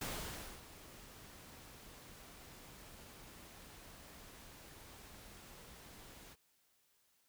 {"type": "noise with ADSR envelope", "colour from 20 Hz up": "pink", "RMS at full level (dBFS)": -41, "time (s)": [0.01, 6.36], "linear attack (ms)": 6, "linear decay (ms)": 590, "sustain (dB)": -15, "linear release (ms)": 34, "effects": ["white hiss -75 dBFS RMS until 7.28 s"]}